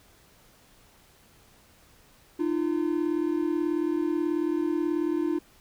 triangle tone pair together, 304.9 / 343.3 Hz, D#4 / F4, -35 / -30 cents, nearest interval major second, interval 205 cents, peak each -25 dBFS, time 2.39-5.39 s, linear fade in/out 10 ms, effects pink hiss -58 dBFS RMS until 5.6 s

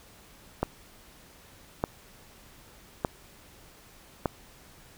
click train, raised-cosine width 1 ms, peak -11 dBFS, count 4, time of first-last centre 0.63-4.258 s, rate 0.827 Hz, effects pink hiss -54 dBFS RMS until 4.97 s

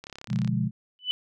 click train, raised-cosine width 0.2 ms, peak -23 dBFS, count 16, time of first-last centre 0.04-0.476 s, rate 34.4 Hz
sine chord, B diminished seventh, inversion none, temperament equal, 123.47 / 146.83 / 174.61 / 207.7 Hz, B2 / D3 / F3 / Ab3, 0 / 0 / 0 / 0 cents, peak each -27 / -32 / -29 / -28 dBFS, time 0.28-0.71 s, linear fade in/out 50 ms
sine tone with exponential growth, 2991 Hz, F#7, 18 cents sharp, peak -19 dBFS, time 0.99-1.11 s, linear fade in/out 0 ms, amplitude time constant 25 ms
effects none

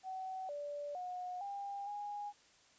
sine tone with pitch steps, 755 / 581 / 725 / 801 / 823 Hz, F#5 / D5 / F#5 / G5 / G#5, +35 / -19 / -35 / +37 / -16 cents, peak -40 dBFS, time 0.03-2.33 s, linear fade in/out 50 ms, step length 460 ms, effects white hiss -66 dBFS RMS until 2.78 s + resampled to 16000 Hz

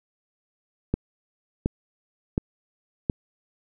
click train, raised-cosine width 3 ms, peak -9 dBFS, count 4, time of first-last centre 0.94-3.098 s, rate 1.39 Hz, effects none

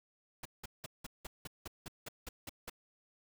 pink noise bursts, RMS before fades -44 dBFS, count 12, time 0.43-2.698 s, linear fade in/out 5 ms, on 24 ms, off 180 ms, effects none

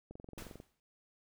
click train, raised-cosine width 2 ms, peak -35 dBFS, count 12, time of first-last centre 0.11-0.601 s, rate 22.4 Hz
pink noise with exponential decay, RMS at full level -46 dBFS, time 0.38-0.8 s, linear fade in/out 1 ms, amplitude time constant 90 ms
effects none

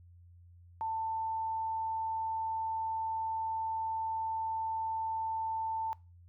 sine tone, 890 Hz, A5, 20 cents sharp, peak -32 dBFS, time 0.81-5.93 s, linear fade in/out 0 ms, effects noise-tail reverb RT60 0.3 s tail -22 dB re dry + added 87 Hz sine -54 dBFS peak until 6.28 s

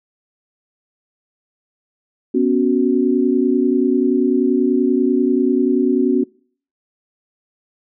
sine chord, B suspended second, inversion none, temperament equal, 246.9 / 277.2 / 370 Hz, B3 / C#4 / F#4, 0 / 0 / 0 cents, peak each -17 dBFS, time 2.34-6.24 s, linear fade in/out 10 ms, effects noise-tail reverb RT60 0.5 s tail -25 dB re dry

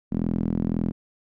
sawtooth tone with band-pass filter, 41.91 Hz, E1, 29 cents sharp, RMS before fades -25 dBFS, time 0.11-0.92 s, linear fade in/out 20 ms, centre 220 Hz, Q 2.9, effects none

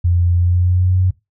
sine tone with pitch glide, 87.31 to 92.39 Hz, F2 to F#2, 0 to -2 cents, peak -11 dBFS, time 0.04-1.11 s, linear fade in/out 10 ms, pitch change +98 cents, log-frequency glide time 0.35-0.99 s, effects noise-tail reverb RT60 0.2 s tail -19 dB re dry

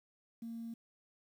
sine tone, 229.9 Hz, A#3, 24 cents flat, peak -40 dBFS, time 0.42-0.74 s, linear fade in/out 5 ms, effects tanh soft clip ceiling -37 dBFS + 11-bit

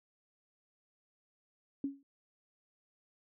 sine tone with exponential decay, 277.2 Hz, C#4, in tune, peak -29 dBFS, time 1.84-2.03 s, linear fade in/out 2 ms, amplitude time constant 41 ms, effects none

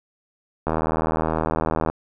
click train, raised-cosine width 1 ms, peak -8 dBFS, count 99, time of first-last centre 0.67-1.9 s, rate 79.7 Hz, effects none

